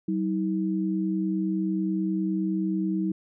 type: tone pair together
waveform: sine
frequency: 190 / 319.5 Hz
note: F#3 / D#4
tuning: +46 / +46 cents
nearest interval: major sixth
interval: 900 cents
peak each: -26 / -27 dBFS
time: 0.08-3.12 s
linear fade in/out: 5 ms
effects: none